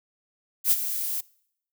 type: noise with ADSR envelope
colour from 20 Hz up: violet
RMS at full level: -18 dBFS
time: 0.64-1.21 s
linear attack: 73 ms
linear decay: 38 ms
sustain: -11 dB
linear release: 8 ms
effects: noise-tail reverb RT60 0.7 s tail -24 dB re dry